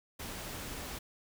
pink noise, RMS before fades -42 dBFS, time 0.19-0.99 s, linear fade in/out 10 ms, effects none

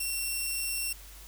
5% pulse tone, 2722 Hz, F7, 45 cents flat, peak -21 dBFS, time 0-0.93 s, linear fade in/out 5 ms, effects added 50 Hz sine -48 dBFS peak until 1.27 s + white hiss -51 dBFS RMS until 1.27 s

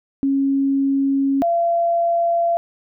sine tone pair in turn, 274.2 / 681.8 Hz, C#4 / F5, -19 / -42 cents, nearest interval octave + major third, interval 1577 cents, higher second, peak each -15 dBFS, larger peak neither, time 0.23-1.42 / 1.42-2.57 s, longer first, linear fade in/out 0 ms, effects none

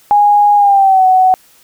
sine tone with pitch glide, 824 to 746.9 Hz, G#5 to F#5, -14 to +16 cents, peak -5 dBFS, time 0.11-1.34 s, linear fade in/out 0 ms, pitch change -170 cents, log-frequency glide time 0.56-1.05 s, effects white hiss -47 dBFS RMS until 1.63 s

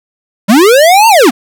square linear two-way sweep, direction up then down, 183.5 to 930 to 205.5 Hz, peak -3 dBFS, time 0.48-1.31 s, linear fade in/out 20 ms, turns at 1.08 s, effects none

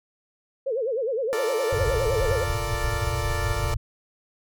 sine tone with vibrato, 488.3 Hz, B4, 20 cents flat, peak -23 dBFS, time 0.66-2.44 s, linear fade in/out 10 ms, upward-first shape sine, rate 9.7 Hz, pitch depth 220 cents each way
15% pulse chord, Bb major seventh, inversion second, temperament equal, 349.2 / 440 / 466.2 / 587.3 Hz, F4 / A4 / Bb4 / D5, 0 / 0 / 0 / 0 cents, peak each -30 / -27 / -30 / -25 dBFS, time 1.33-3.74 s, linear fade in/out 0 ms
white low-pass noise, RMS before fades -27 dBFS, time 1.72-3.77 s, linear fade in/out 10 ms, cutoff 120 Hz, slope 48 dB/octave
effects none

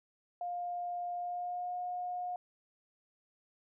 sine tone with pitch glide, 706 to 718.3 Hz, F5 to F5, +19 to +48 cents, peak -35 dBFS, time 0.41-2.36 s, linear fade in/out 2 ms, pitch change +29 cents, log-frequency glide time 1.15-1.76 s, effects none

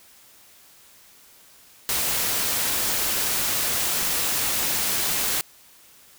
white noise, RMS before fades -24 dBFS, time 1.89-5.41 s, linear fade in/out 0 ms, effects white hiss -52 dBFS RMS until 6.18 s

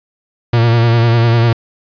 45% pulse tone with vibrato, 116.54 Hz, A#2, in tune, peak -8 dBFS, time 0.53-1.53 s, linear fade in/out 5 ms, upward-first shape sine, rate 10 Hz, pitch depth 41 cents each way, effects resampled to 11025 Hz + 7-bit

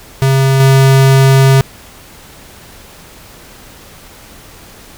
square tone with level steps, 134.5 Hz, C3, 48 cents sharp, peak -8 / -5 dBFS, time 0.22-1.61 s, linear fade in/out 0 ms, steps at 0.6 s, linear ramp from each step 2 ms, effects pink hiss -37 dBFS RMS until 4.97 s

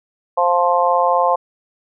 harmonic tone, 175.4 Hz, F3, 8 cents sharp, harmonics 3 / 4 / 5 / 6, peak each -18 / -18 / -18 / -18 dBFS, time 0.37-1.36 s, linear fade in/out 10 ms, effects none

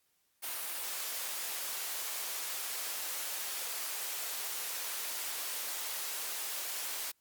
white high-pass noise, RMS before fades -38 dBFS, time 0.42-7.12 s, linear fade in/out 20 ms, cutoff 510 Hz, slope 12 dB/octave, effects white hiss -75 dBFS RMS until 7.2 s + Opus 48 kbps

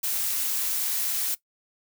blue noise, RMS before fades -27 dBFS, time 0.03-1.35 s, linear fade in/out 10 ms, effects noise-tail reverb RT60 0.1 s tail -18 dB re dry

